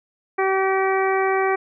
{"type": "harmonic tone", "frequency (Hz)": 383.7, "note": "G4", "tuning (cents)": -37, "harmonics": [1, 2, 3, 4, 5, 6], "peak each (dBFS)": [-20, -23, -26, -30, -28, -30], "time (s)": [0.38, 1.56], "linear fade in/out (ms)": 10, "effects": []}